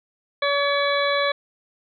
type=harmonic tone; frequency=568 Hz; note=C#5; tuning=42 cents sharp; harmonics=1 / 2 / 3 / 4 / 6 / 7; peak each=-22 / -25 / -27 / -28 / -30 / -30 dBFS; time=0.42-1.32 s; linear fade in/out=5 ms; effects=none